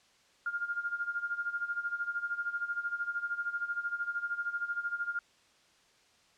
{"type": "tone with tremolo", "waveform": "sine", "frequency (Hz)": 1409, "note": "F6", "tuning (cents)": 15, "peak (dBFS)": -29, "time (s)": [0.46, 5.19], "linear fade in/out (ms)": 2, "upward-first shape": "sine", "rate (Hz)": 13, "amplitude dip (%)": 80, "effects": ["white hiss -65 dBFS RMS until 6.37 s", "low-pass 6000 Hz 12 dB/octave"]}